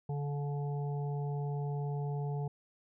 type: harmonic tone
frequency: 143.8 Hz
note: D3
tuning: 36 cents flat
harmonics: 1 / 3 / 5 / 6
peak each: -33 / -43 / -47 / -49 dBFS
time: 0.09-2.48 s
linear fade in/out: 5 ms
effects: none